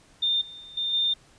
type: tone with level steps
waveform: sine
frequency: 3614 Hz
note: A7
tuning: 46 cents sharp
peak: -21 / -40 / -42 / -25 / -21 dBFS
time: 0.22-1.14 s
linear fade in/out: 10 ms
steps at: 0.41 / 0.6 / 0.77 / 0.93 s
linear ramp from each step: 5 ms
effects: pink hiss -57 dBFS RMS until 1.38 s + resampled to 22050 Hz